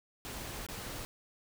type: noise with dropouts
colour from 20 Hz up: pink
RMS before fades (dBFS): -42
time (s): 0.25-1.05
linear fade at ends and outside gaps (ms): 0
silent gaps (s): 0.665-0.687
effects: none